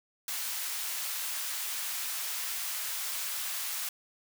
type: high-pass noise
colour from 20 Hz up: white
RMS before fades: -35 dBFS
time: 0.28-3.89 s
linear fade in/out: 2 ms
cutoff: 1000 Hz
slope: 12 dB/octave
effects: none